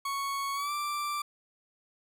40% pulse tone with pitch glide, 1108.7 to 1174.6 Hz, C#6 to D6, 0 to 0 cents, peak -30 dBFS, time 0.05-1.22 s, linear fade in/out 5 ms, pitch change +100 cents, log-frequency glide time 0.54-0.72 s, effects none

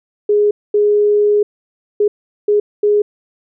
sine tone bursts at uneven times, 415.3 Hz, G#4, in tune, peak -9 dBFS, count 5, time 0.29-0.51 / 0.74-1.43 / 2-2.08 / 2.48-2.6 / 2.83-3.02 s, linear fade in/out 5 ms, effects none

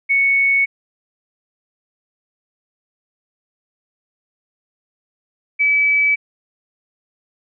sine tone pair in turn, 2217 / 2294 Hz, C#7 / D7, 0 / -41 cents, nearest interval minor second, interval 59 cents, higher second, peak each -12 dBFS, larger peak neither, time 0.09-0.66 / 5.59-6.16 s, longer neither, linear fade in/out 20 ms, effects none

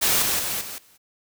white noise with level steps, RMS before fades -20 / -23 / -27 / -35 / -55 dBFS, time 0.01-0.98 s, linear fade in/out 20 ms, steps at 0.22 / 0.39 / 0.61 / 0.78 s, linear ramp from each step 2 ms, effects none

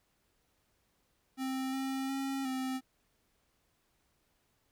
square tone with pitch steps, 263.1 / 266.9 / 270.8 / 260.8 Hz, C4 / C4 / C#4 / C4, +10 / +35 / -40 / -5 cents, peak -34 dBFS, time 1.37-2.81 s, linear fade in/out 50 ms, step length 360 ms, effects pink hiss -75 dBFS RMS until 4.71 s

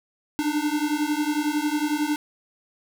square beating tone pair, 293.7 / 304.7 Hz, D4 / D#4, 0 / -36 cents, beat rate 11 Hz, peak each -26 dBFS, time 0.39-2.16 s, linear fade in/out 0 ms, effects none

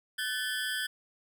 25% pulse ring-modulated tone, 1629 Hz, G#6, 34 cents flat, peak -24 dBFS, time 0.18-0.87 s, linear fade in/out 10 ms, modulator 118 Hz, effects none

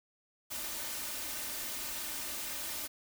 white noise with comb filter, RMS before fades -39 dBFS, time 0.5-2.88 s, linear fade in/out 20 ms, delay 3.3 ms, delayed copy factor +0.6, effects none

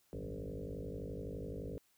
sine tone with frequency modulation, 174.61 Hz, F3, in tune, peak -40 dBFS, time 0.13-1.78 s, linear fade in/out 0 ms, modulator 51.7 Hz, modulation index 6.7, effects white hiss -73 dBFS RMS until 1.97 s

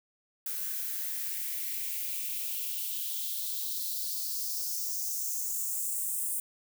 violet noise with high-pass filter sweep, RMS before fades -34 dBFS, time 0.46-6.4 s, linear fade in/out 2 ms, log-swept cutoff 1400 to 9100 Hz, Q 3.4, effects none

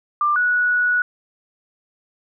sine tone pair in turn, 1188 / 1467.3 Hz, D6 / F#6, +20 / -15 cents, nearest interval major third, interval 365 cents, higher second, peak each -15 dBFS, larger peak neither, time 0.21-0.36 / 0.36-1.02 s, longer second, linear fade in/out 2 ms, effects none

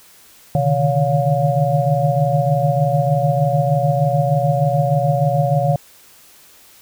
sine tone cluster, 130.4 / 147.1 / 153.7 / 563 / 709 Hz, C3 / D3 / D#3 / C#5 / F5, -5 / +3 / -21 / +27 / +26 cents, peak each -20 dBFS, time 0.55-5.76 s, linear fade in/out 2 ms, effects white hiss -47 dBFS RMS until 6.81 s

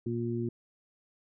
harmonic tone, 117.7 Hz, A#2, 17 cents sharp, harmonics 1 / 2 / 3, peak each -34 / -34 / -34 dBFS, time 0.06-0.49 s, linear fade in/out 5 ms, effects none

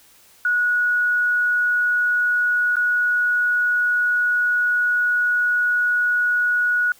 sine tone with dropouts, 1460 Hz, F#6, 24 cents flat, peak -16 dBFS, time 0.45-6.92 s, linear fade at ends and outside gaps 2 ms, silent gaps 2.757-2.767 s, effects white hiss -52 dBFS RMS until 6.99 s

